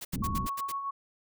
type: noise bursts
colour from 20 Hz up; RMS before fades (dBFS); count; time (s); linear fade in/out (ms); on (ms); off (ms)
white; -39; 7; 0.01-0.722; 10; 40; 72
type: low-pass noise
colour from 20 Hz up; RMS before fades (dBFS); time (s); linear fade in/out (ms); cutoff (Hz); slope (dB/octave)
white; -33; 0.13-0.47; 5; 220; 24
type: tone with tremolo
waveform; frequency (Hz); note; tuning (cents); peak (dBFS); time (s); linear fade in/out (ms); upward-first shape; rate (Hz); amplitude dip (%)
sine; 1108.7; C#6; 0; -30; 0.22-0.91; 10; sine; 7.9; 45
effects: none